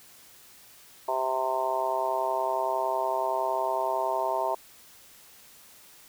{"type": "harmonic tone", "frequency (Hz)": 130.81, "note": "C3", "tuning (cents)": 0, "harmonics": [3, 4, 5, 6, 7, 8], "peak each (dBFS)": [-35, -38, -29, -37, -29, -35], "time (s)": [1.08, 4.55], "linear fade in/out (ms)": 5, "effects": ["white hiss -53 dBFS RMS until 6.08 s"]}